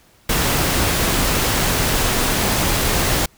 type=noise; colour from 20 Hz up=pink; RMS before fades=-18 dBFS; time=0.29-3.26 s; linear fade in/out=5 ms; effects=pink hiss -53 dBFS RMS until 3.37 s